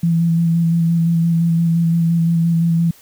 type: tone with vibrato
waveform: sine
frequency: 167.1 Hz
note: E3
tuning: 24 cents sharp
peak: -12 dBFS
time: 0.03-2.91 s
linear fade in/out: 5 ms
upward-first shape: square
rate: 5.8 Hz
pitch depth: 16 cents each way
effects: white hiss -47 dBFS RMS until 3.01 s